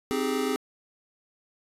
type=chord; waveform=square; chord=Ab major seventh; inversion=first; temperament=equal with one note detuned; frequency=261.6 / 311.1 / 392 / 419.6 Hz; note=C4 / Eb4 / G4 / Ab4; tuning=0 / 0 / 0 / +18 cents; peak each=-30 / -36 / -33 / -30 dBFS; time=0.11-0.56 s; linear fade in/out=0 ms; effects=resampled to 32000 Hz